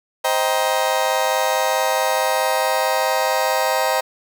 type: chord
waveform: 35% pulse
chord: C minor seventh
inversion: none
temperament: just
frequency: 523.3 / 627.9 / 784.9 / 941.9 Hz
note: C5 / Eb5 / G5 / Bb5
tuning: 0 / +16 / +2 / +18 cents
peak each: -21 dBFS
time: 0.24-4.01 s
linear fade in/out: 10 ms
effects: 8-bit